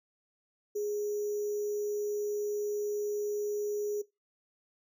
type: tone with sample-and-hold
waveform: sine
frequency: 415.3 Hz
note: G#4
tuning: in tune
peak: -30 dBFS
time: 0.75-4.02 s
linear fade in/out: 10 ms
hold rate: 6300 Hz
effects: noise-tail reverb RT60 0.2 s tail -19 dB re dry